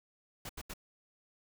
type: noise bursts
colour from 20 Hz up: pink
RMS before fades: -43 dBFS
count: 3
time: 0.45-0.737 s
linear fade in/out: 5 ms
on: 43 ms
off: 79 ms
effects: none